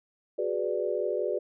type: chord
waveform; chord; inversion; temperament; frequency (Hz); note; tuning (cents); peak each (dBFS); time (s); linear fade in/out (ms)
sine; G# half-diminished seventh; third; equal; 370 / 415.3 / 493.9 / 587.3; F#4 / G#4 / B4 / D5; 0 / 0 / 0 / 0; -32; 0.38-1.39; 10
effects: none